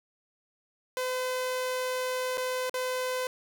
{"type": "tone with dropouts", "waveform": "sawtooth", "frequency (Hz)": 509, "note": "C5", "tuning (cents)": -48, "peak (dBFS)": -25, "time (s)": [0.97, 3.27], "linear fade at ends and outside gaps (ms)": 1, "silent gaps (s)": [[2.373, 2.379], [2.696, 2.741]], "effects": []}